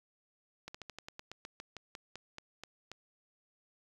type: slowing click train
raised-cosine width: 0.2 ms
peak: -27 dBFS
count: 16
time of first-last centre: 0.68-2.916 s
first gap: 65 ms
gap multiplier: 1.11
effects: 9-bit